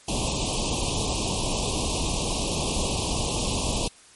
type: band-stop noise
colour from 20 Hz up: pink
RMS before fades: -26 dBFS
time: 0.08-3.88 s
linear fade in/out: 5 ms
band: 1100 to 2500 Hz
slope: 96 dB/octave
effects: white hiss -52 dBFS RMS until 4.15 s + MP3 48 kbps